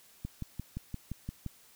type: click train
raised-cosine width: 5 ms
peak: -24 dBFS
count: 8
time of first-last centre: 0.25-1.463 s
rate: 5.77 Hz
effects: white hiss -60 dBFS RMS until 1.75 s